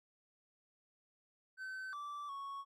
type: tone with pitch steps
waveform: triangle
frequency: 1531 / 1165 / 1108 Hz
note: G6 / D6 / C#6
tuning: -41 / -14 / -1 cents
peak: -40 dBFS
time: 1.57-2.65 s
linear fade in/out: 50 ms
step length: 360 ms
effects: MP3 64 kbps